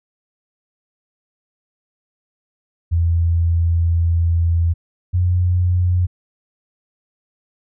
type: tone pair in turn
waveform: sine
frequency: 84.2 / 89.49 Hz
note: E2 / F2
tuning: +37 / +43 cents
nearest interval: minor second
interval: 106 cents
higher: second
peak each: -13 dBFS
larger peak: neither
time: 2.91-4.74 / 5.13-6.07 s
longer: first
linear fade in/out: 20 ms
effects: none